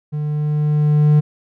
triangle tone with level ramp, 149.9 Hz, D3, 36 cents sharp, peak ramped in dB -18 to -6 dBFS, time 0.12-1.21 s, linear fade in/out 20 ms, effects none

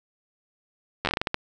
slowing click train, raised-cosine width 0.3 ms, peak -8 dBFS, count 10, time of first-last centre 1.05-1.344 s, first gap 10 ms, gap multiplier 1.28, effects none

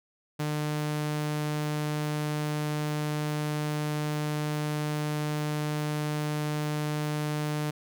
sawtooth tone, 150.4 Hz, D3, 42 cents sharp, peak -24 dBFS, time 0.39-7.71 s, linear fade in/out 10 ms, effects none

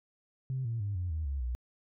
sine tone with pitch steps, 130.81 / 115.2 / 101.45 / 89.35 / 78.68 / 69.29 / 61.03 Hz, C3 / A#2 / G#2 / F2 / D#2 / C#2 / B1, 0 / -20 / -40 / +40 / +20 / 0 / -20 cents, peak -30 dBFS, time 0.5-1.55 s, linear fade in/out 0 ms, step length 150 ms, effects tanh soft clip ceiling -26 dBFS

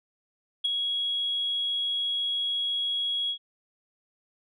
sine tone with ADSR envelope, 3322 Hz, G#7, in tune, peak -19 dBFS, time 0.64-3.38 s, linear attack 13 ms, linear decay 13 ms, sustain -6 dB, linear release 82 ms, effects tanh soft clip ceiling -19 dBFS

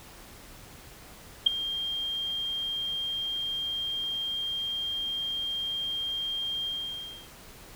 sine tone with ADSR envelope, 3201 Hz, G7, 36 cents sharp, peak -12 dBFS, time 1.46-7.29 s, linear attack 10 ms, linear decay 6 ms, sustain -17 dB, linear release 630 ms, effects pink hiss -49 dBFS RMS until 7.75 s

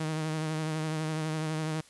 sawtooth tone with vibrato, 156.7 Hz, D#3, 13 cents sharp, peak -26 dBFS, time 0-1.81 s, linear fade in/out 5 ms, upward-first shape triangle, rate 12 Hz, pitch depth 36 cents each way, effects white hiss -57 dBFS RMS until 1.89 s + resampled to 24000 Hz

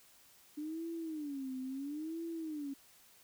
sine tone with vibrato, 293.7 Hz, D4, in tune, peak -38 dBFS, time 0.57-2.74 s, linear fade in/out 10 ms, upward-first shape sine, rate 0.74 Hz, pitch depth 220 cents each way, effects white hiss -63 dBFS RMS until 3.23 s

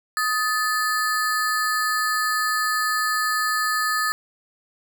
square ring-modulated tone, 1499 Hz, F#6, 22 cents sharp, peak -18 dBFS, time 0.17-4.12 s, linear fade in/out 0 ms, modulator 245 Hz, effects none

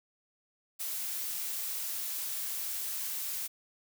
blue noise, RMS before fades -36 dBFS, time 0.79-3.48 s, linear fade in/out 20 ms, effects none

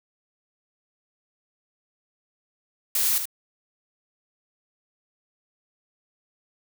blue noise with echo, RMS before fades -23 dBFS, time 2.95-3.18 s, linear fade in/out 2 ms, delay 75 ms, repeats 1, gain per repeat -7 dB, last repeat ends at 3.255 s, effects none

